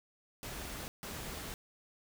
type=noise bursts at uneven times; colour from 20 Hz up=pink; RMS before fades=-43 dBFS; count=2; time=0.43-0.88 / 1.03-1.54 s; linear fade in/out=0 ms; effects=none